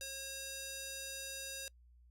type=tone with band-pass filter; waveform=square; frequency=541 Hz; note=C#5; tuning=42 cents flat; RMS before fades=-45 dBFS; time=0.01-1.68 s; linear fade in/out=0 ms; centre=7200 Hz; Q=1; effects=noise-tail reverb RT60 0.1 s tail -24 dB re dry + added 60 Hz sine -60 dBFS peak until 2.1 s